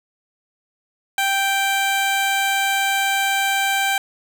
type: tone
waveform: 15% pulse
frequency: 784 Hz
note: G5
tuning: in tune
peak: -11 dBFS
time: 1.18-3.98 s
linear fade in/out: 2 ms
effects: none